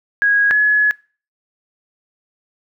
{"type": "tone pair in turn", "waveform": "sine", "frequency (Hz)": [1650, 1695.4], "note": ["G#6", "G#6"], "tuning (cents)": [-12, 35], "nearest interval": "unison", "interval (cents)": 47, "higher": "second", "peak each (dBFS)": -11, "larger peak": "neither", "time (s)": [[0.22, 0.51], [0.51, 0.91]], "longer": "second", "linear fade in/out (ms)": 0, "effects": ["noise-tail reverb RT60 0.4 s tail -24 dB re dry"]}